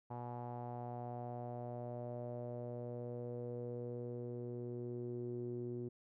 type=tone with low-pass filter sweep; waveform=sawtooth; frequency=121.1 Hz; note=B2; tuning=34 cents flat; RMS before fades=-44 dBFS; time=0.1-5.89 s; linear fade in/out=10 ms; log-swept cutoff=860 to 340 Hz; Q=5.1; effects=none